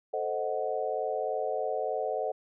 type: chord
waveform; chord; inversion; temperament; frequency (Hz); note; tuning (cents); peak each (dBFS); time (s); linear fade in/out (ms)
sine; A diminished seventh; none; equal; 440 / 523.3 / 622.3 / 740; A4 / C5 / Eb5 / Gb5; 0 / 0 / 0 / 0; -34; 0.13-2.32; 10
effects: none